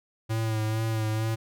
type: tone with vibrato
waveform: square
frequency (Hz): 110.4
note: A2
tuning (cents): +6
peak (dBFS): -26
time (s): 0.29-1.36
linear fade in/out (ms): 20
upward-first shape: sine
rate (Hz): 2.2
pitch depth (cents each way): 30
effects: none